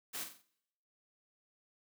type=noise with echo; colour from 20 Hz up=white; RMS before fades=-41 dBFS; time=0.13-0.25 s; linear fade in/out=20 ms; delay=45 ms; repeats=4; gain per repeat=-7 dB; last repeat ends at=0.43 s; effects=noise-tail reverb RT60 0.8 s tail -22 dB re dry + high-pass 150 Hz 12 dB/octave